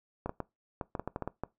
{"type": "clicks", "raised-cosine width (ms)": 1, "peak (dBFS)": -20, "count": 11, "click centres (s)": [0.26, 0.294, 0.403, 0.812, 0.952, 0.996, 1.076, 1.161, 1.223, 1.276, 1.436], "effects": ["noise-tail reverb RT60 0.2 s tail -21 dB re dry"]}